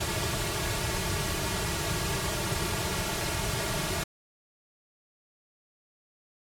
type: noise with comb filter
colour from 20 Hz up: pink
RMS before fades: -30 dBFS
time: 0-4.04 s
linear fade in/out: 10 ms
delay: 3.9 ms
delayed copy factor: -0.95
effects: low-pass 12000 Hz 12 dB/octave